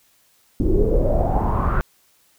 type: noise with low-pass filter sweep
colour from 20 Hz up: brown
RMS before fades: -18 dBFS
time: 0.6-1.81 s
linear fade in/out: 0 ms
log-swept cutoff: 320 to 1400 Hz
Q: 7
effects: white hiss -59 dBFS RMS until 2.38 s